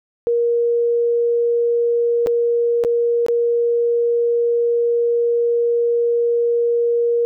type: tone with dropouts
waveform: sine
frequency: 471.9 Hz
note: A#4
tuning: 21 cents sharp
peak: -14 dBFS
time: 0.27-7.25 s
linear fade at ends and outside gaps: 0 ms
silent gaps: 2.262-2.27 / 2.838-2.848 / 3.264-3.284 s
effects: none